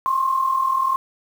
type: tone pair together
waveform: sine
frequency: 1056.6 / 1097 Hz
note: C6 / C#6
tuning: +17 / -18 cents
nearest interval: minor second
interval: 65 cents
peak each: -18 / -24 dBFS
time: 0.06-0.96 s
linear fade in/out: 0 ms
effects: 7-bit